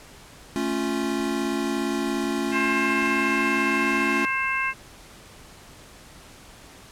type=chord; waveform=square; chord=A augmented; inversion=none; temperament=equal; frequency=220 / 277.2 / 349.2 Hz; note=A3 / C#4 / E#4; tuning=0 / 0 / 0 cents; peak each=-30 / -28 / -29 dBFS; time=0.56-4.25 s; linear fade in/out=0 ms
type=harmonic tone; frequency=531 Hz; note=C5; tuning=25 cents sharp; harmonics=2 / 3 / 4 / 5; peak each=-28 / -28 / -28 / -28 dBFS; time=2.51-4.74 s; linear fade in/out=50 ms
effects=pink hiss -47 dBFS RMS until 6.91 s + low-pass 11000 Hz 12 dB/octave